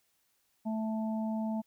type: harmonic tone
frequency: 219.8 Hz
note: A3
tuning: 2 cents flat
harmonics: 1 / 3 / 4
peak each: -31 / -41 / -43 dBFS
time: 0.65-1.62 s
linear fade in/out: 20 ms
effects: white hiss -74 dBFS RMS until 1.66 s